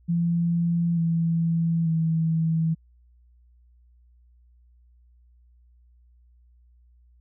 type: tone with pitch steps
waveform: sine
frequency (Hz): 170 / 165.93 / 161.95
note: F3 / E3 / E3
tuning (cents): -46 / +12 / -30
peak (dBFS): -20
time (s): 0.08-2.75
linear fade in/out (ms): 20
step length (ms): 890
effects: added 60 Hz sine -54 dBFS peak until 7.2 s